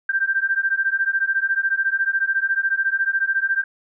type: beating tone pair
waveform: sine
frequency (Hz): 1570 / 1584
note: G6 / G6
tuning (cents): +2 / +18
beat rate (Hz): 14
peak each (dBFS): -21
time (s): 0.09-3.64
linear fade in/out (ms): 5
effects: none